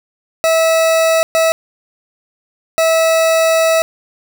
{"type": "tone bursts at uneven times", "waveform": "40% pulse", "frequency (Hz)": 650, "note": "E5", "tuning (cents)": -24, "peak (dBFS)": -9, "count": 3, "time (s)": [[0.44, 1.23], [1.35, 1.52], [2.78, 3.82]], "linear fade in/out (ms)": 0, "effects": []}